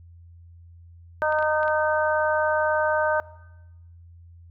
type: harmonic tone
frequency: 307.3 Hz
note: D#4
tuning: 21 cents flat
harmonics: 2 / 3 / 4 / 5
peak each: -23 / -26 / -30 / -26 dBFS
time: 1.22-3.2 s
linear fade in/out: 0 ms
type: clicks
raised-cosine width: 0.3 ms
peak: -25 dBFS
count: 5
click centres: 1.324 / 1.388 / 1.426 / 1.631 / 1.68 s
effects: noise-tail reverb RT60 1.0 s tail -20 dB re dry + added 85 Hz sine -45 dBFS peak until 4.5 s